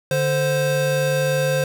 square tone pair together, 146.83 / 523.2 Hz, D3 / C5, 0 / 0 cents, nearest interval octave + minor seventh, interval 2200 cents, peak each -23 / -20 dBFS, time 0.11-1.64 s, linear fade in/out 2 ms, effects none

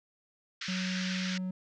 pink band-pass noise, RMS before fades -38 dBFS, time 0.61-1.38 s, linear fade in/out 5 ms, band 1400 to 6000 Hz, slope 48 dB/octave
triangle tone, 185 Hz, F#3, in tune, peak -30 dBFS, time 0.68-1.51 s, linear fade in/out 5 ms
effects none

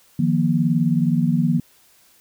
sine chord, Eb suspended second, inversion none, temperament equal with one note detuned, 155.56 / 174.61 / 237.2 Hz, Eb3 / F3 / Bb3, 0 / 0 / +30 cents, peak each -20 dBFS, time 0.19-1.6 s, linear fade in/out 5 ms, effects white hiss -55 dBFS RMS until 2.2 s

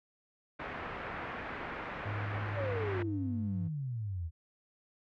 white low-pass noise, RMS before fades -41 dBFS, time 0.59-3.03 s, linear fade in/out 10 ms, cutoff 2000 Hz, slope 24 dB/octave
triangle tone with pitch glide, 103.83 to 99.2 Hz, G#2 to G2, 0 to +21 cents, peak -33 dBFS, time 2.05-3.69 s, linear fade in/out 20 ms, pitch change -79 cents, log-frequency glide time 2.5-2.83 s
sine exponential sweep, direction down, 604 to 77.78 Hz, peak -34 dBFS, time 2.54-4.31 s, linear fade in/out 50 ms
effects none

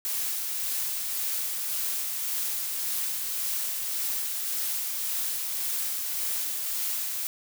blue noise with tremolo, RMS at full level -29 dBFS, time 0.05-7.27 s, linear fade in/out 0 ms, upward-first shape sine, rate 1.8 Hz, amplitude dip 25%, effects none

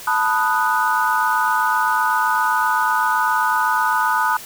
sine chord, B dominant seventh, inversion third, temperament equal, 880 / 987.8 / 1244.5 / 1480 Hz, A5 / B5 / D#6 / F#6, 0 / 0 / 0 / 0 cents, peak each -21 dBFS, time 0.07-4.37 s, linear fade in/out 5 ms, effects white hiss -36 dBFS RMS until 4.45 s

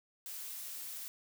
blue noise, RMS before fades -44 dBFS, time 0.26-1.08 s, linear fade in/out 0 ms, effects none

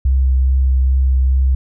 sine tone with vibrato, 65.41 Hz, C2, in tune, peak -10 dBFS, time 0.05-1.55 s, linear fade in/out 5 ms, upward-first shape triangle, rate 2.4 Hz, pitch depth 17 cents each way, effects none

